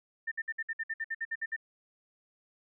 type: tone bursts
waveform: sine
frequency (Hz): 1800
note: A6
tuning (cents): +39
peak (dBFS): -31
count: 13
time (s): 0.27-1.564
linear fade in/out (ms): 10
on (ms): 46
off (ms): 58
effects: none